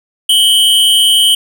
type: tone pair together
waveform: square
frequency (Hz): 2979 / 3185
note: F#7 / G7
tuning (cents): +11 / +27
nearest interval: minor second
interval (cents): 116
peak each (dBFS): -10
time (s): 0.29-1.35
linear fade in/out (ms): 5
effects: none